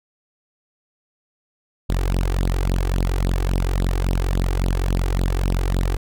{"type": "tone with flanger", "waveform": "sawtooth", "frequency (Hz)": 45.27, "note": "F#1", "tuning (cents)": -37, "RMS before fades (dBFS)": -20, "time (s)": [1.89, 5.97], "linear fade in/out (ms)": 10, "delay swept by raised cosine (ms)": [0.22, 2.62], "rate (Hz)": 3.6, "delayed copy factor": 0.95, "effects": []}